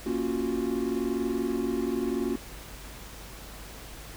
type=chord; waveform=triangle; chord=Gb major seventh; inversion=first; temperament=equal; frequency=233.1 / 277.2 / 349.2 / 370 Hz; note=Bb3 / Db4 / F4 / Gb4; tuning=0 / 0 / 0 / 0 cents; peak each=-30 dBFS; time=0.06-2.36 s; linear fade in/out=5 ms; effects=added 50 Hz sine -45 dBFS peak until 4.16 s + pink hiss -45 dBFS RMS until 4.16 s